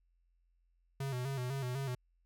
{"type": "tone with vibrato", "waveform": "square", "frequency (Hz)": 130.81, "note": "C3", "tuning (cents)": 0, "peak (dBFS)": -36, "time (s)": [1, 1.95], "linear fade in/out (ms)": 5, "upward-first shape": "square", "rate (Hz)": 4, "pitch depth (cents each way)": 79, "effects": ["added 43 Hz sine -70 dBFS peak until 2.25 s"]}